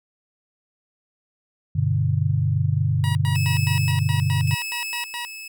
sine chord, G major, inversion none, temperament equal, 98 / 123.47 / 146.83 Hz, G2 / B2 / D3, 0 / 0 / 0 cents, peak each -22 / -23 / -22 dBFS, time 1.75-4.55 s, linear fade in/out 10 ms
15% pulse tone bursts, 958 Hz, A#5, 47 cents sharp, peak -22 dBFS, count 11, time 3.04-5.25 s, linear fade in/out 0 ms, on 110 ms, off 100 ms
sawtooth tone with tremolo, 2600 Hz, E7, 24 cents flat, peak -24 dBFS, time 3.35-5.48 s, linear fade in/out 5 ms, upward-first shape square, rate 0.89 Hz, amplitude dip 55%
effects none

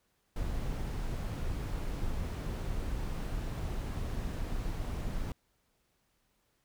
brown noise, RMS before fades -35 dBFS, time 0.36-5.32 s, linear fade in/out 2 ms, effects pink hiss -75 dBFS RMS until 6.64 s

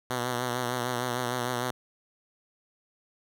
5% pulse tone with vibrato, 123.47 Hz, B2, in tune, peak -17 dBFS, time 0.1-1.71 s, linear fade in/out 5 ms, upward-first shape triangle, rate 6.6 Hz, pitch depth 60 cents each way, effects none

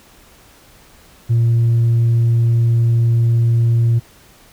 triangle tone with tanh clipping, 116.54 Hz, A#2, in tune, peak -11 dBFS, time 1.29-4 s, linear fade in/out 20 ms, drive 6 dB, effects pink hiss -47 dBFS RMS until 4.52 s

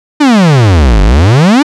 45% pulse exponential two-way sweep, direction down then up, 308.7 to 46.25 to 308.7 Hz, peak -3 dBFS, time 0.2-1.63 s, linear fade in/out 10 ms, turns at 1.02 s, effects low-pass 6000 Hz 12 dB/octave

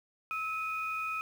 sine tone pair together, 1295 / 2484 Hz, E6 / D#7, -31 / -3 cents, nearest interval major seventh, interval 1128 cents, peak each -34 / -35 dBFS, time 0.31-1.21 s, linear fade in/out 0 ms, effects tanh soft clip ceiling -24 dBFS + 9-bit

